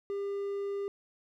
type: tone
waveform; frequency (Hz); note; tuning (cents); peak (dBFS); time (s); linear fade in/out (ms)
triangle; 400; G4; +35; -30; 0.1-0.88; 0
effects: none